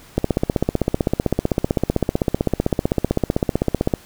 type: click train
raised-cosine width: 2 ms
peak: -3 dBFS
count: 60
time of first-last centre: 0.18-3.938 s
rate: 15.7 Hz
effects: pink hiss -46 dBFS RMS until 4.05 s